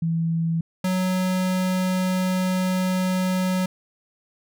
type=tone pair in turn; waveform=sine / square; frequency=164.81 / 184.99 Hz; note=E3 / F#3; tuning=0 / 0 cents; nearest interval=major second; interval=200 cents; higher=second; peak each=-20 / -21 dBFS; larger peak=first; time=0.02-0.61 / 0.84-3.66 s; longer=second; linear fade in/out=5 ms; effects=none